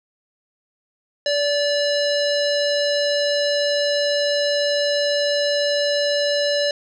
square tone with low-pass filter, 579 Hz, D5, 25 cents flat, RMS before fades -20 dBFS, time 1.26-6.71 s, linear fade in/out 2 ms, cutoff 4800 Hz, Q 5.1, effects none

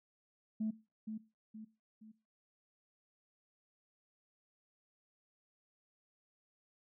sine tone with echo, 217.7 Hz, A3, 18 cents flat, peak -32 dBFS, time 0.6-0.71 s, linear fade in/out 10 ms, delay 470 ms, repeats 3, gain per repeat -7 dB, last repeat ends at 2.12 s, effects noise-tail reverb RT60 0.3 s tail -19 dB re dry + tanh soft clip ceiling -29 dBFS

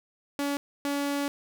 sawtooth tone bursts at uneven times, 283.9 Hz, C#4, 41 cents sharp, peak -23 dBFS, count 2, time 0.39-0.57 / 0.85-1.28 s, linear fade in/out 0 ms, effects none

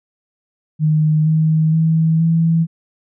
sine tone with pitch steps, 154.5 / 157.75 / 161.06 / 164.45 Hz, D#3 / D#3 / E3 / E3, -12 / +24 / -40 / -4 cents, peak -11 dBFS, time 0.79-2.67 s, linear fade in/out 50 ms, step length 470 ms, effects none

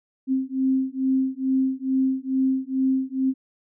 sine beating tone pair, 262.6 / 264.9 Hz, C4 / C4, +6 / +22 cents, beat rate 2.3 Hz, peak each -23 dBFS, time 0.27-3.34 s, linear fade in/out 50 ms, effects none

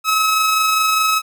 sawtooth tone with amplitude modulation, 1285 Hz, E6, 45 cents flat, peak -9 dBFS, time 0.04-1.22 s, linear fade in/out 50 ms, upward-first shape sine, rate 24.9 Hz, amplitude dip 25%, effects none

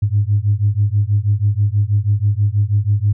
sine beating tone pair, 100 / 106.2 Hz, G2 / G#2, +35 / +39 cents, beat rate 6.2 Hz, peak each -15 dBFS, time 0.02-3.13 s, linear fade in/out 10 ms, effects tanh soft clip ceiling -5 dBFS

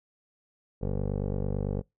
15% pulse tone with low-pass filter, 49 Hz, G1, in tune, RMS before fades -30 dBFS, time 0.81-1.82 s, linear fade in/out 20 ms, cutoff 480 Hz, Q 1.8, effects noise-tail reverb RT60 0.2 s tail -25 dB re dry

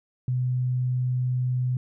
sine tone, 126.1 Hz, B2, 36 cents sharp, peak -22 dBFS, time 0.28-1.77 s, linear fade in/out 2 ms, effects none

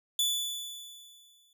sawtooth tone with exponential decay, 3468 Hz, A7, 26 cents flat, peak -21 dBFS, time 0.19-1.53 s, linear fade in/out 2 ms, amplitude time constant 290 ms, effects none

